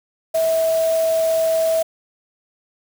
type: tone in noise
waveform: sine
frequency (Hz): 650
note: E5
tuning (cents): -24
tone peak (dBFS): -15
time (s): 0.34-1.83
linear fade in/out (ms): 10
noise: white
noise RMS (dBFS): -32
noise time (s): 0.34-1.83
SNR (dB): +14
effects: none